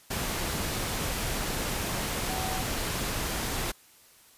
sine tone in noise, 751 Hz, F#5, 26 cents sharp, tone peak -35 dBFS, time 2.29-2.62 s, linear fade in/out 10 ms, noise pink, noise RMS -31 dBFS, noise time 0.1-3.72 s, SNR -7 dB, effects white hiss -57 dBFS RMS until 4.37 s + resampled to 32000 Hz

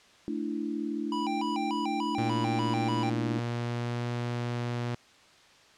sine chord, A suspended fourth, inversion none, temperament equal with one note detuned, 220 / 293.7 / 332.9 Hz, A3 / D4 / E4, 0 / 0 / +17 cents, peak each -35 / -33 / -35 dBFS, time 0.28-3.39 s, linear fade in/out 0 ms
square tone with vibrato, 880 Hz, A5, in tune, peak -32 dBFS, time 1.12-3.1 s, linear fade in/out 2 ms, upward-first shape square, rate 3.4 Hz, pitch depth 190 cents each way
sawtooth tone with pitch glide, 116.9 to 120.33 Hz, A#2 to B2, +5 to -45 cents, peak -26 dBFS, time 2.18-4.95 s, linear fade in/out 5 ms, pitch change +50 cents, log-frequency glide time 2.73-4.02 s
effects white hiss -57 dBFS RMS until 5.77 s + low-pass 5000 Hz 12 dB/octave

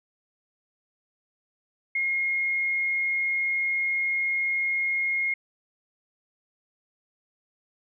sine tone, 2147 Hz, C7, 44 cents sharp, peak -23 dBFS, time 1.95-5.34 s, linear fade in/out 5 ms, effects none

